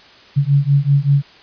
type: beating tone pair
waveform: sine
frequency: 138.59 / 143.79 Hz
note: C#3 / D3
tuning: 0 / -36 cents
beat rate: 5.2 Hz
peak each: -14 dBFS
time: 0.36-1.23 s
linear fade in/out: 20 ms
effects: white hiss -44 dBFS RMS until 1.42 s + resampled to 11025 Hz